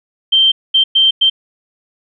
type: tone bursts at uneven times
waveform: sine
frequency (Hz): 3136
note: G7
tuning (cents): 0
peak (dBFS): -7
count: 4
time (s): 0.32-0.52 / 0.74-0.84 / 0.95-1.11 / 1.21-1.3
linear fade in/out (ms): 10
effects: none